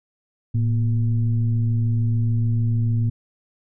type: tone with frequency modulation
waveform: sine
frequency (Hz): 112.6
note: A2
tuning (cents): +40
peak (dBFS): -17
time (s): 0.54-3.1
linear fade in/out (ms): 10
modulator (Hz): 126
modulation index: 0.49
effects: none